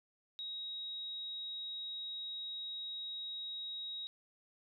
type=tone; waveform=sine; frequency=3800 Hz; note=A#7; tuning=33 cents sharp; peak=-40 dBFS; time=0.39-4.07 s; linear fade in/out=0 ms; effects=none